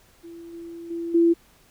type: tone with level steps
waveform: sine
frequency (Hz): 337.1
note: E4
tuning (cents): +39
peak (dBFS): -38 / -35 / -27 / -14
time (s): 0.23-1.34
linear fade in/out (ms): 20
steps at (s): 0.53 / 0.9 / 1.14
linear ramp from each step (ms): 10
effects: pink hiss -57 dBFS RMS until 1.7 s